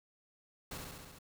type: noise with echo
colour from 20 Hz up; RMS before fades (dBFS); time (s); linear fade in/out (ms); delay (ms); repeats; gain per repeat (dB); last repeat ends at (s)
pink; -43; 0.71-0.78; 5; 68; 6; -2; 1.188
effects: none